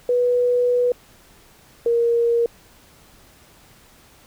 sine tone pair in turn, 490.4 / 468.9 Hz, B4 / A#4, -12 / +10 cents, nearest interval minor second, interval 78 cents, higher first, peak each -15 dBFS, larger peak neither, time 0.09-0.92 / 1.86-2.46 s, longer first, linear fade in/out 2 ms, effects pink hiss -51 dBFS RMS until 4.26 s

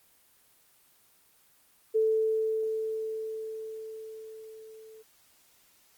sine tone with level ramp, 440 Hz, A4, in tune, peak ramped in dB -21 to -48 dBFS, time 1.94-5.03 s, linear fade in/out 20 ms, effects white hiss -63 dBFS RMS until 5.97 s + Opus 24 kbps

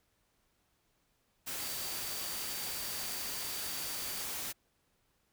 sine tone in noise, 4629 Hz, D8, 26 cents flat, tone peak -46 dBFS, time 1.6-4.25 s, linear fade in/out 20 ms, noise white, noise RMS -39 dBFS, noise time 1.46-4.53 s, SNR -10 dB, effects pink hiss -75 dBFS RMS until 5.32 s

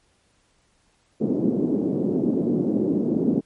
pink band-pass noise, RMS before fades -22 dBFS, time 1.2-3.41 s, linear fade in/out 20 ms, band 200 to 380 Hz, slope 24 dB/octave, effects pink hiss -64 dBFS RMS until 3.45 s + MP3 48 kbps

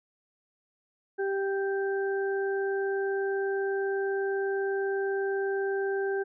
harmonic tone, 392 Hz, G4, in tune, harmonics 1 / 2 / 4, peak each -27 / -38 / -36 dBFS, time 1.18-6.24 s, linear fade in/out 20 ms, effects none

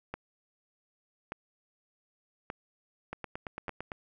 two click trains, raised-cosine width 0.5 ms, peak -22 / -21 dBFS, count 8 / 4, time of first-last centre 3.13-3.918 / 0.14-3.682 s, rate 8.88 / 0.847 Hz, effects none

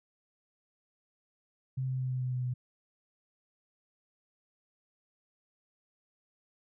sine tone with pitch steps, 130.81 / 129.83 / 128.86 / 127.9 / 126.94 / 125.99 / 125.05 Hz, C3 / C3 / C3 / C3 / B2 / B2 / B2, 0 / -13 / -26 / -39 / +48 / +35 / +22 cents, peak -30 dBFS, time 1.77-2.54 s, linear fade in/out 10 ms, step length 110 ms, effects none

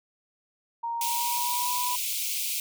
sine tone with pitch glide, 932 to 982.9 Hz, A#5 to B5, -1 to -9 cents, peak -28 dBFS, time 0.83-1.96 s, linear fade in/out 10 ms, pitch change +92 cents, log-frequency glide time 0.97-1.75 s
white high-pass noise, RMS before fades -30 dBFS, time 1.01-2.6 s, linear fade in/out 2 ms, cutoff 2200 Hz, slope 96 dB/octave
effects none

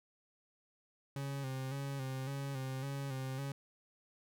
40% pulse tone with vibrato, 135.3 Hz, C#3, 42 cents flat, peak -37 dBFS, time 1.16-3.52 s, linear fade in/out 2 ms, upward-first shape square, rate 1.8 Hz, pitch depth 44 cents each way, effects none

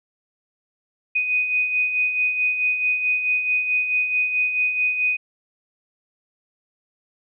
sine beating tone pair, 2489 / 2493.6 Hz, D#7 / D#7, 0 / +3 cents, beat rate 4.6 Hz, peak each -28 / -19 dBFS, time 1.15-5.17 s, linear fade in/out 10 ms, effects none

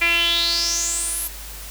sawtooth tone with band-pass filter sweep, 339.2 Hz, E4, 50 cents sharp, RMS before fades -21 dBFS, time 0.01-1.28 s, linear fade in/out 10 ms, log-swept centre 2300 to 12000 Hz, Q 7.2, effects added 50 Hz sine -36 dBFS peak until 1.7 s + white hiss -37 dBFS RMS until 1.7 s

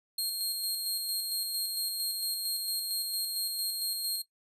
sawtooth tone with tremolo, 4226 Hz, C8, 16 cents sharp, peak -26 dBFS, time 0.18-4.22 s, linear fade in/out 5 ms, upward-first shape square, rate 4.4 Hz, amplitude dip 30%, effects noise-tail reverb RT60 0.1 s tail -17 dB re dry + resampled to 32000 Hz

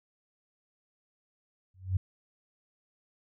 sine tone with exponential growth, 93.3 Hz, F#2, 15 cents sharp, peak -21 dBFS, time 1.74-1.97 s, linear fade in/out 5 ms, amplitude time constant 48 ms, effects none

